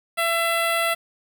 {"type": "tone with notch filter", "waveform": "10% pulse", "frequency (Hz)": 671, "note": "E5", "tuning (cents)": 31, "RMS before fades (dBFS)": -22, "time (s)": [0.17, 0.95], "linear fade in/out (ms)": 20, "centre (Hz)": 5600, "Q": 0.87, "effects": ["8-bit"]}